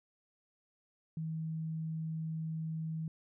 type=tone; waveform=sine; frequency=160 Hz; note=D#3; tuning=49 cents sharp; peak=-35 dBFS; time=1.17-3.08 s; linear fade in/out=2 ms; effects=none